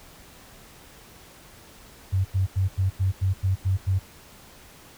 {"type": "tone bursts", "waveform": "sine", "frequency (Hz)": 95, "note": "F#2", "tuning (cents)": 46, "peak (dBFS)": -19, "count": 9, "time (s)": [2.12, 3.994], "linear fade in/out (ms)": 20, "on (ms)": 130, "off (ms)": 88, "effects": ["pink hiss -49 dBFS RMS until 4.97 s"]}